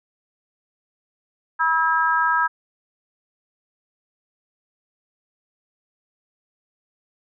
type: harmonic tone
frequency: 323.8 Hz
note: E4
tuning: 31 cents flat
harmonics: 3 / 4 / 5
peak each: -21 / -21 / -21 dBFS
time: 1.59-2.48 s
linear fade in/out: 20 ms
effects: none